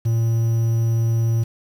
triangle tone with quantisation, 114.6 Hz, A#2, 29 cents flat, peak -14 dBFS, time 0.05-1.44 s, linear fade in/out 10 ms, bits 7, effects none

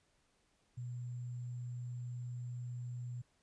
sine tone with sample-and-hold, 122.6 Hz, B2, 12 cents flat, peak -40 dBFS, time 0.77-3.22 s, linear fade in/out 10 ms, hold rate 7350 Hz, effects pink hiss -75 dBFS RMS until 3.42 s + resampled to 22050 Hz

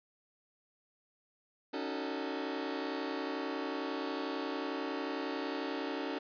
sawtooth chord, D# half-diminished seventh, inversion third, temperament just, 280 / 311.1 / 373.4 / 448 Hz, C#4 / D#4 / F#4 / A4, +18 / 0 / +16 / +31 cents, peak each -35 / -37 / -38 / -38 dBFS, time 1.73-6.19 s, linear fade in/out 10 ms, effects resampled to 11025 Hz

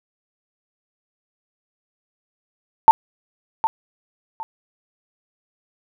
sine tone with echo, 891 Hz, A5, 22 cents sharp, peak -3 dBFS, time 2.88-2.91 s, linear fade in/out 0 ms, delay 760 ms, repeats 2, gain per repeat -12 dB, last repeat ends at 4.43 s, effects none

